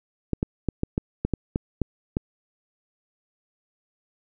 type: clicks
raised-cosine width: 3 ms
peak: -10 dBFS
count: 10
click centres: 0.333 / 0.429 / 0.687 / 0.834 / 0.979 / 1.25 / 1.337 / 1.559 / 1.817 / 2.169 s
effects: none